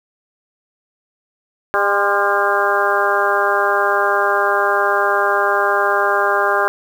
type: harmonic tone with a mistuned harmonic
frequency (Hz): 201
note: G3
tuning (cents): +44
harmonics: 2 / 3 / 4 / 5 / 6 / 7 / 8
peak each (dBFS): -21 / -21 / -21 / -21 / -21 / -21 / -21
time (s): 1.74-6.68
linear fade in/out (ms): 0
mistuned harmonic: 5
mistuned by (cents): +61
effects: 7-bit

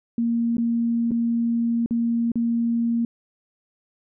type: tone with dropouts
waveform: sine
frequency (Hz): 233.1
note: A#3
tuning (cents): 0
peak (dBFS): -19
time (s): 0.18-3.05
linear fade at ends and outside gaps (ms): 2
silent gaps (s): 0.569-0.581 / 1.109-1.116 / 1.861-1.908 / 2.318-2.356
effects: none

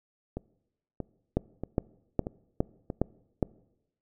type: two click trains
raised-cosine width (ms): 2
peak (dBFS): -11 / -20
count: 6 / 5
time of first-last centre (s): 1.37-3.428 / 0.37-2.902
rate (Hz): 2.43 / 1.58
effects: noise-tail reverb RT60 0.9 s tail -23 dB re dry

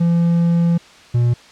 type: tone pair in turn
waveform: triangle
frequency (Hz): 170 / 120.21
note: F3 / B2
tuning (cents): -46 / -46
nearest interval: tritone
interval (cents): 600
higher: first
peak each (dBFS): -10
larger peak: neither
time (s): 0-0.78 / 1.14-1.34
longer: first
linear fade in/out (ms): 10
effects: white hiss -44 dBFS RMS until 1.51 s + low-pass 5000 Hz 12 dB/octave

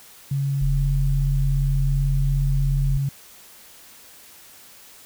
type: tone with pitch glide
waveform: sine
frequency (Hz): 138.59 to 137.71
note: C#3 to C#3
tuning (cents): 0 to -11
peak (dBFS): -20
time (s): 0.31-3.09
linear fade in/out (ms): 5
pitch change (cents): -11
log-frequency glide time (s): 0.49-1.24
type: tone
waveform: sine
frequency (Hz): 40.39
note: E1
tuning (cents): -35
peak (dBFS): -20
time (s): 0.61-2.98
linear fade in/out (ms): 10
effects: white hiss -47 dBFS RMS until 5.05 s

